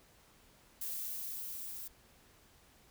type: noise with level ramp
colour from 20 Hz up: violet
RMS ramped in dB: -39 to -45 dBFS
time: 0.81-1.88 s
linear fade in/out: 5 ms
effects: pink hiss -64 dBFS RMS until 2.9 s